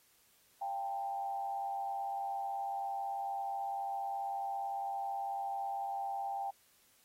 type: tone with frequency modulation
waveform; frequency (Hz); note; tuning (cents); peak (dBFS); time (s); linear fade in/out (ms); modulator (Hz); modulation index
sine; 792; G5; +18; -35; 0.61-6.51; 10; 98.1; 0.63
effects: white hiss -68 dBFS RMS until 7.04 s + AAC 48 kbps